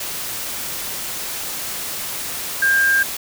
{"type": "tone in noise", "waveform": "sine", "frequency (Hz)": 1600, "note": "G6", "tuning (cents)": 35, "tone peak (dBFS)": -13, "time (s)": [2.62, 3.03], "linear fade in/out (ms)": 5, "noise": "white", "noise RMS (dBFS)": -27, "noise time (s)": [0, 3.17], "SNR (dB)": 11, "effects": []}